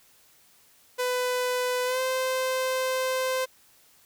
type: tone with pitch glide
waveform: sawtooth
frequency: 499.3 to 517.8 Hz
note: B4 to C5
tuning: +19 to -18 cents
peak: -21 dBFS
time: 0.98-3.46 s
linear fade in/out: 20 ms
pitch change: +63 cents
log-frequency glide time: 1.85-2 s
effects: white hiss -59 dBFS RMS until 4.05 s